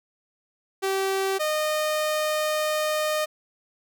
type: tone pair in turn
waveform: sawtooth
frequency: 386.5 / 613.5 Hz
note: G4 / D#5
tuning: -24 / -25 cents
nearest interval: minor sixth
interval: 799 cents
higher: second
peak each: -19 dBFS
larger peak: neither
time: 0.82-1.39 / 1.39-3.26 s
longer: second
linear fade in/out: 20 ms
effects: none